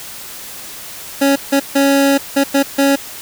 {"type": "tone bursts at uneven times", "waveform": "25% pulse", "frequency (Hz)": 277.2, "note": "C#4", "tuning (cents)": 0, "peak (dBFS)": -6, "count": 6, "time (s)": [[1.21, 1.36], [1.52, 1.6], [1.75, 2.18], [2.36, 2.44], [2.54, 2.63], [2.78, 2.96]], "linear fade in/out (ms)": 10, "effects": ["white hiss -31 dBFS RMS until 3.21 s"]}